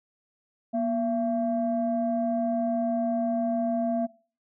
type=tone pair together; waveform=sine; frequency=238.7 / 675.1 Hz; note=A#3 / E5; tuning=+41 / +41 cents; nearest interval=octave + tritone; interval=1800 cents; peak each=-26 dBFS; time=0.73-4.07 s; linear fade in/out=20 ms; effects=noise-tail reverb RT60 0.4 s tail -21 dB re dry + tanh soft clip ceiling -17 dBFS